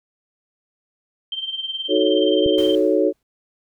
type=tone with tremolo; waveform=sine; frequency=3136 Hz; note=G7; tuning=in tune; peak=-21 dBFS; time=1.32-2.75 s; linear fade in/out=2 ms; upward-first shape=triangle; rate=19 Hz; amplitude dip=80%
type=chord; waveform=sine; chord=D# half-diminished seventh; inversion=none; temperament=equal; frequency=311.1 / 370 / 440 / 554.4 Hz; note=D#4 / F#4 / A4 / C#5; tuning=0 / 0 / 0 / 0 cents; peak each=-20 dBFS; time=1.88-3.13 s; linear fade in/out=50 ms
type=click; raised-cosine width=5 ms; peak=-17 dBFS; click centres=2.462 s
type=noise with exponential decay; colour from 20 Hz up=pink; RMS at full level=-35 dBFS; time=2.58-3.23 s; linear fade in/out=2 ms; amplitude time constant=140 ms
effects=none